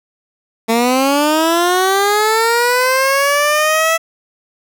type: linear sweep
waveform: 15% pulse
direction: up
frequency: 223.1 to 659.3 Hz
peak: -5 dBFS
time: 0.68-3.98 s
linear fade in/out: 20 ms
effects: none